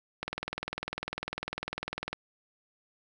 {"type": "click train", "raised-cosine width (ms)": 0.3, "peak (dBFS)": -17, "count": 39, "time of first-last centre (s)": [0.23, 2.13], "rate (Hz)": 20, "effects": []}